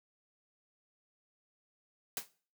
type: noise with exponential decay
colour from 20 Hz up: white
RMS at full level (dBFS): -33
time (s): 2.17-2.29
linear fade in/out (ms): 1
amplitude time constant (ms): 24
effects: noise-tail reverb RT60 0.4 s tail -18 dB re dry + high-pass 150 Hz 12 dB/octave